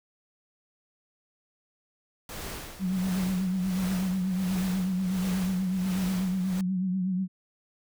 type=noise with tremolo; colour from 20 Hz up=pink; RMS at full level=-37 dBFS; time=2.29-6.61 s; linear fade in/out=2 ms; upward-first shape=sine; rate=1.4 Hz; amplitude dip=70%
type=tone with vibrato; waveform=sine; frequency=185.8 Hz; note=F#3; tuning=7 cents sharp; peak=-25 dBFS; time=2.79-7.28 s; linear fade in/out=50 ms; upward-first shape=triangle; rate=8.2 Hz; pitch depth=70 cents each way
effects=none